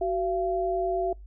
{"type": "tone pair together", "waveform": "sine", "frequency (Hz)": [375.6, 683], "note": ["F#4", "F5"], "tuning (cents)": [26, -39], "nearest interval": "minor seventh", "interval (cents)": 1035, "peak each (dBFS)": -27, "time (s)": [0.01, 1.13], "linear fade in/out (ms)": 5, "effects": ["noise-tail reverb RT60 0.2 s tail -26 dB re dry", "added 50 Hz sine -42 dBFS peak until 1.26 s"]}